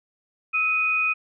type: tone pair together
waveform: sine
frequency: 1297.3 / 2489 Hz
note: E6 / D#7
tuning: -28 / 0 cents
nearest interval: major seventh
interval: 1128 cents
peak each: -28 / -20 dBFS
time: 0.53-1.14 s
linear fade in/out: 20 ms
effects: none